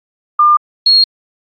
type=tone pair in turn; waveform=sine; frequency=1200 / 4276 Hz; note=D6 / C8; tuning=+37 / +37 cents; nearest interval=octave + minor seventh; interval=2200 cents; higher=second; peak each=-5 dBFS; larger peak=neither; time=0.39-0.57 / 0.86-1.04 s; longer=neither; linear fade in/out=5 ms; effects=AAC 32 kbps